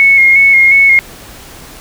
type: tone with vibrato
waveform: sine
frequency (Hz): 2174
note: C#7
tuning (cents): -34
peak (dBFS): -3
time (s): 0-0.99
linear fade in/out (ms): 0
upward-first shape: square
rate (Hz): 2.8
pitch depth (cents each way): 25
effects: pink hiss -33 dBFS RMS until 1.8 s